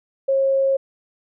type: tone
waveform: sine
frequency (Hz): 541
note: C#5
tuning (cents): -42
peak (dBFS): -15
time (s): 0.28-0.77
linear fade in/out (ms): 10
effects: none